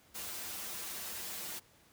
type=noise with comb filter; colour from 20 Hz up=white; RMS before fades=-42 dBFS; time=0.14-1.6 s; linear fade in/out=20 ms; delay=7.3 ms; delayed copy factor=-0.8; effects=pink hiss -64 dBFS RMS until 1.92 s + high-pass 60 Hz 12 dB/octave